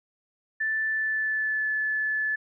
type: tone with pitch glide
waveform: sine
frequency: 1760 to 1731.8 Hz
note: A6 to A6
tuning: 0 to -28 cents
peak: -24 dBFS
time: 0.6-2.36 s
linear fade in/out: 10 ms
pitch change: -28 cents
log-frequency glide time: 0.89-1.69 s
effects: none